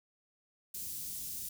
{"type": "band-stop noise", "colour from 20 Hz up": "white", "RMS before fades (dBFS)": -41, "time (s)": [0.74, 1.49], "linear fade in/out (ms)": 5, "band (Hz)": [200, 6000], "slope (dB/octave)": 12, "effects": []}